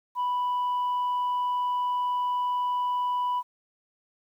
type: tone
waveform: sine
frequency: 987.8 Hz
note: B5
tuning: in tune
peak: -22 dBFS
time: 0.15-3.43 s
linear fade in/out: 50 ms
effects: tanh soft clip ceiling -23 dBFS + 10-bit